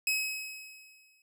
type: tone with exponential decay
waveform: sawtooth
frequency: 2556 Hz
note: D#7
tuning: 46 cents sharp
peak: -22 dBFS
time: 0.07-1.22 s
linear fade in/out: 2 ms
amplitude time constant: 250 ms
effects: none